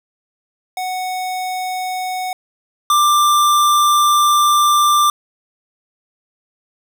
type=tone pair in turn; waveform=square; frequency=740 / 1184.3 Hz; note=F#5 / D6; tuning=0 / +14 cents; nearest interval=minor sixth; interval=814 cents; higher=second; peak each=-21 / -11 dBFS; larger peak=second; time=0.77-2.33 / 2.9-5.1 s; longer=second; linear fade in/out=2 ms; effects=none